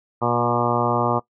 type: harmonic tone with a mistuned harmonic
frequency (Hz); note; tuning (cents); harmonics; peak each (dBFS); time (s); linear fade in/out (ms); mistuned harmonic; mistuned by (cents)
120; B2; -49; 1 / 2 / 3 / 4 / 5 / 6 / 7 / 8 / 9 / 10; -27 / -27 / -27 / -27 / -27 / -27 / -27 / -27 / -27 / -27; 0.21-1.2; 20; 2; -15
effects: noise-tail reverb RT60 0.1 s tail -19 dB re dry